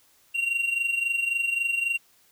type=tone with amplitude modulation; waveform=triangle; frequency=2756 Hz; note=F7; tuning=24 cents flat; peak=-19 dBFS; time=0.34-1.98 s; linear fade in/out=20 ms; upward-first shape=sine; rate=23.7 Hz; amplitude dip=65%; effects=white hiss -61 dBFS RMS until 2.31 s